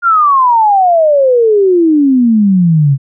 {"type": "exponential sweep", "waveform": "sine", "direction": "down", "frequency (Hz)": [1422, 132.7], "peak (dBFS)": -5, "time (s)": [0.02, 2.98], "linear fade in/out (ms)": 50, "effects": []}